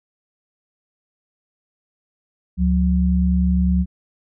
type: tone pair together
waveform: sine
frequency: 71.1 / 181.77 Hz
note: C#2 / F#3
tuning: +45 / -30 cents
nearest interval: octave + major third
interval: 1625 cents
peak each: -17 dBFS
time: 2.57-3.86 s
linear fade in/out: 50 ms
effects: none